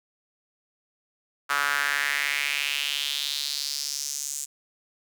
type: tone with high-pass filter sweep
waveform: sawtooth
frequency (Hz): 143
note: D3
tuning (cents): -46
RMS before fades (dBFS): -28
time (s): 1.49-4.46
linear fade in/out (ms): 20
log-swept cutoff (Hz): 1300 to 7400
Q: 3.5
effects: none